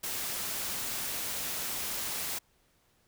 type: noise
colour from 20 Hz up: white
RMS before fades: -35 dBFS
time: 0.03-2.39 s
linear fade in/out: 10 ms
effects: pink hiss -69 dBFS RMS until 3.07 s